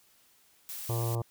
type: noise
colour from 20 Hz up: blue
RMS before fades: -40 dBFS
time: 0.69-1.15 s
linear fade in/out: 0 ms
type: harmonic tone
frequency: 116.4 Hz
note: A#2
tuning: 2 cents flat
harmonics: 1 / 3 / 4 / 5 / 6 / 7 / 8 / 9 / 10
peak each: -29 / -39 / -41 / -43 / -45 / -46 / -47 / -48 / -49 dBFS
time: 0.89-1.22 s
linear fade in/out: 5 ms
effects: white hiss -64 dBFS RMS until 1.3 s